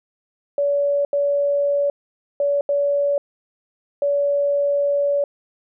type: tone bursts at uneven times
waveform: sine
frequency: 570 Hz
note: C#5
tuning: 48 cents sharp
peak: -16 dBFS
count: 5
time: 0.58-1.05 / 1.13-1.9 / 2.4-2.61 / 2.69-3.18 / 4.02-5.24 s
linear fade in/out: 2 ms
effects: none